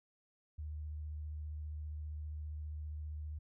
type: tone with vibrato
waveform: sine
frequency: 76 Hz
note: D#2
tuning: 40 cents flat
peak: -40 dBFS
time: 0.58-3.39 s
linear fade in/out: 10 ms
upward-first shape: sine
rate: 15 Hz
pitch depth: 20 cents each way
effects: none